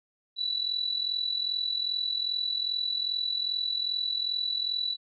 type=tone with amplitude modulation; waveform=sine; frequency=3951 Hz; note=B7; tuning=in tune; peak=-24 dBFS; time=0.36-4.97 s; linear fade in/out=50 ms; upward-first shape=sine; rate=42.5 Hz; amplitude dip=70%; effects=none